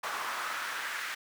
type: noise with high-pass filter sweep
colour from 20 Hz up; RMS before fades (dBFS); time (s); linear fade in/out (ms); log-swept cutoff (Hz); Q
brown; -36; 0.03-1.15; 10; 1100 to 1700; 2.3
effects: none